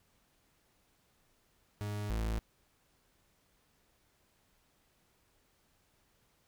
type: tone pair in turn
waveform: 40% pulse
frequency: 103.83 / 54.9 Hz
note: G#2 / A1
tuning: 0 / -3 cents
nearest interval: major seventh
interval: 1103 cents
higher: first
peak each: -35 / -31 dBFS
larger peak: second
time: 1.81-2.1 / 2.1-2.39 s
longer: neither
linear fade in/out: 0 ms
effects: pink hiss -72 dBFS RMS until 6.47 s